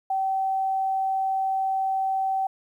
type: tone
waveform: sine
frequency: 769 Hz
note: G5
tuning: 33 cents flat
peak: -22 dBFS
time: 0.1-2.47 s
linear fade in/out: 5 ms
effects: 10-bit